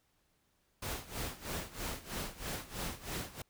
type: noise with tremolo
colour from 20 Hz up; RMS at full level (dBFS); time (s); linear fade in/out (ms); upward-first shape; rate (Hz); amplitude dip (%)
pink; -38; 0.82-3.42; 5; sine; 3.1; 85
effects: pink hiss -75 dBFS RMS until 3.49 s